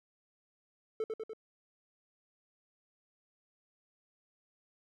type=tone with echo; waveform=triangle; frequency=440 Hz; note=A4; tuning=in tune; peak=-29 dBFS; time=1-1.04 s; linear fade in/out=2 ms; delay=98 ms; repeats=3; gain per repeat=-3 dB; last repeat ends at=1.334 s; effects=none